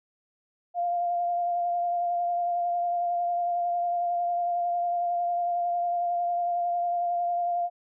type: tone with vibrato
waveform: sine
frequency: 698.5 Hz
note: F5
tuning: in tune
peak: -24 dBFS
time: 0.74-7.7 s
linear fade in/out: 50 ms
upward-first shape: sine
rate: 11 Hz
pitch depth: 17 cents each way
effects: none